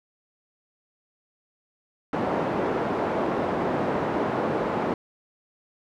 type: band-pass noise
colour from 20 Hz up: pink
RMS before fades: -26 dBFS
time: 2.13-4.94 s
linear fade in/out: 2 ms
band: 240 to 960 Hz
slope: 12 dB/octave
effects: none